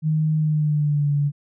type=tone with pitch glide; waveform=sine; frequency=155.56 to 144.31 Hz; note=D#3 to D3; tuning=0 to -30 cents; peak=-17 dBFS; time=0.02-1.32 s; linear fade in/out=50 ms; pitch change=-130 cents; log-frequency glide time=0.36-1.11 s; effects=none